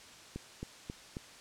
click train, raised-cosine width 3 ms, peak -26 dBFS, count 4, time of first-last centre 0.36-1.169 s, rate 3.71 Hz, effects white hiss -53 dBFS RMS until 1.4 s + low-pass 7000 Hz 12 dB/octave

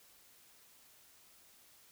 silence, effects white hiss -63 dBFS RMS until 1.91 s

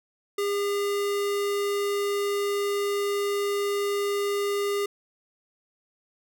square tone, 404.7 Hz, G#4, 45 cents flat, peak -25 dBFS, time 0.38-4.86 s, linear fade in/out 5 ms, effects none

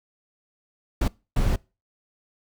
brown noise bursts at uneven times, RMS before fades -21 dBFS, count 2, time 1.01-1.08 / 1.36-1.56 s, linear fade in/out 5 ms, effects noise-tail reverb RT60 0.3 s tail -24 dB re dry

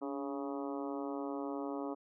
harmonic tone with a mistuned harmonic, 138.59 Hz, C#3, in tune, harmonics 2 / 3 / 4 / 5 / 6 / 7 / 8 / 9, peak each -39 / -43 / -45 / -47 / -49 / -50 / -51 / -52 dBFS, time 0.01-1.95 s, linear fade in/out 20 ms, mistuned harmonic 2, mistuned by +48 cents, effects none

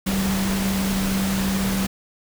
sine tone in noise, 193.1 Hz, G3, 26 cents flat, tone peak -21 dBFS, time 0.06-1.87 s, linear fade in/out 10 ms, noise pink, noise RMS -27 dBFS, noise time 0.06-1.87 s, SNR +3 dB, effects none

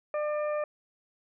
harmonic tone, 599 Hz, D5, 34 cents sharp, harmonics 1 / 2 / 3 / 4, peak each -28 / -37 / -44 / -46 dBFS, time 0.14-0.64 s, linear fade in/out 2 ms, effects none

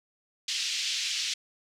pink band-pass noise, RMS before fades -31 dBFS, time 0.48-1.34 s, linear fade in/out 5 ms, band 2700 to 6200 Hz, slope 24 dB/octave, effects none

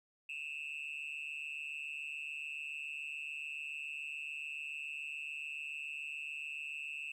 sine tone with amplitude modulation, 2637 Hz, E7, in tune, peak -34 dBFS, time 0.29-7.12 s, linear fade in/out 5 ms, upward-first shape sine, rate 147 Hz, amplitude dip 100%, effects tanh soft clip ceiling -36 dBFS + 12-bit

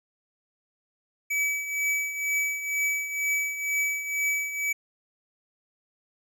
square tone with tremolo, 2289 Hz, D7, 45 cents flat, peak -23 dBFS, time 1.3-4.73 s, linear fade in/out 10 ms, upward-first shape triangle, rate 2.1 Hz, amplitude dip 70%, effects none

